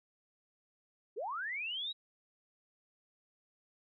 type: linear sweep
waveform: sine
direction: up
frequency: 355.2 to 3892 Hz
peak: -36 dBFS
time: 1.16-1.93 s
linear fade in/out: 20 ms
effects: none